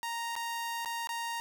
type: tone with dropouts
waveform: sawtooth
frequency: 931 Hz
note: A#5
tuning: 2 cents flat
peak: -30 dBFS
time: 0.03-1.4 s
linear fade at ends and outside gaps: 0 ms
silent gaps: 0.354-0.363 / 0.848-0.858 / 1.072-1.091 s
effects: 10-bit